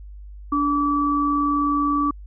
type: tone pair together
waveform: sine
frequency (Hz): 290.3 / 1152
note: D4 / D6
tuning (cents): -20 / -34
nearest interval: 2 octaves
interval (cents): 2386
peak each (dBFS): -21 / -20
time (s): 0.52-2.11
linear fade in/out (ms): 5
effects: added 50 Hz sine -36 dBFS peak until 2.26 s